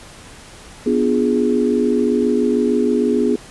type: chord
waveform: sine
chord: B diminished seventh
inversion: none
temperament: equal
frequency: 246.9 / 293.7 / 349.2 / 415.3 Hz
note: B3 / D4 / F4 / Ab4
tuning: 0 / 0 / 0 / 0 cents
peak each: -17 / -22 / -22 / -18 dBFS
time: 0.86-3.36 s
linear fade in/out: 5 ms
effects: pink hiss -40 dBFS RMS until 3.5 s + resampled to 24000 Hz